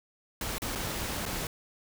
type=noise with dropouts; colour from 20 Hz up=pink; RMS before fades=-34 dBFS; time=0.41-1.47 s; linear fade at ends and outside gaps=2 ms; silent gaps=0.583-0.619 / 0.752-0.756 / 1.255-1.261 s; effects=none